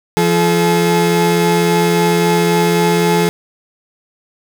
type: tone pair together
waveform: 30% pulse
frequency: 172.1 / 428.4 Hz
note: F3 / A4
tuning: -25 / -46 cents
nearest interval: octave + major third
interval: 1579 cents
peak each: -11 dBFS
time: 0.17-3.29 s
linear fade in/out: 0 ms
effects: none